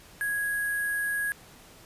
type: tone with sample-and-hold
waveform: sine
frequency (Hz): 1661.2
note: G#6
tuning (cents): 0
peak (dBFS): -26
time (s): 0.21-1.32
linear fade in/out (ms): 0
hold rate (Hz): 11025
effects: pink hiss -52 dBFS RMS until 1.85 s + resampled to 32000 Hz